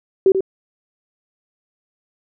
sine tone with echo, 383 Hz, G4, 40 cents flat, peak -8 dBFS, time 0.26-0.32 s, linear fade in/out 2 ms, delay 87 ms, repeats 1, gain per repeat -7 dB, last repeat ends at 0.407 s, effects none

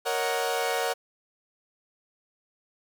sawtooth chord, D# minor seventh, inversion second, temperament equal, 466.2 / 554.4 / 622.3 / 740 Hz, A#4 / C#5 / D#5 / F#5, 0 / 0 / 0 / 0 cents, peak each -26 / -28 / -32 / -26 dBFS, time 0.05-0.94 s, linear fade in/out 20 ms, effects none

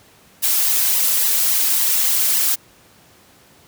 blue noise with flanger, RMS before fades -17 dBFS, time 0.42-2.56 s, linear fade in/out 20 ms, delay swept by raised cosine 0.99 to 3.99 ms, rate 3.6 Hz, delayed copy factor +0.7, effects pink hiss -50 dBFS RMS until 3.67 s + high-pass 80 Hz 12 dB/octave

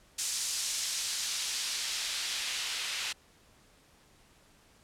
white noise with band-pass filter sweep, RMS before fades -34 dBFS, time 0.18-3.13 s, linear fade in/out 10 ms, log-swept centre 6500 to 2800 Hz, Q 0.99, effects pink hiss -62 dBFS RMS until 4.83 s + low-pass 11000 Hz 12 dB/octave

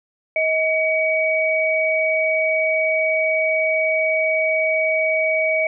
sine tone pair together, 634.9 / 2264 Hz, D#5 / C#7, +35 / +36 cents, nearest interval octave + minor seventh, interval 2201 cents, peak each -19 / -19 dBFS, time 0.36-5.67 s, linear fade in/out 2 ms, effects none

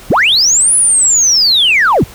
sine linear two-way sweep, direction up then down, 62 to 10120 to 62 Hz, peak -5 dBFS, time 0.1-2.04 s, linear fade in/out 5 ms, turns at 0.75 s, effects tanh soft clip ceiling -3 dBFS + pink hiss -35 dBFS RMS until 2.14 s

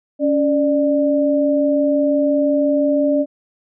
sine tone pair together, 280.3 / 593.9 Hz, C#4 / D5, +19 / +19 cents, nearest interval octave + minor second, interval 1300 cents, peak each -16 dBFS, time 0.19-3.26 s, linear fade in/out 50 ms, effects none

